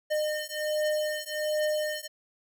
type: beating tone pair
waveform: square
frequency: 608 / 609.3 Hz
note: D#5 / D#5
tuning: -40 / -36 cents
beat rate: 1.3 Hz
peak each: -31 dBFS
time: 0.1-2.08 s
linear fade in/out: 20 ms
effects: none